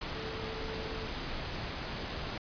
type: tone in noise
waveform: sine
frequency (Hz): 442.3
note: A4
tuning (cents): +9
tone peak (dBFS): -42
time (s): 0.15-1.06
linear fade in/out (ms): 5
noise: pink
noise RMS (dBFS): -38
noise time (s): 0.01-2.38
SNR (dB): -7
effects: resampled to 11025 Hz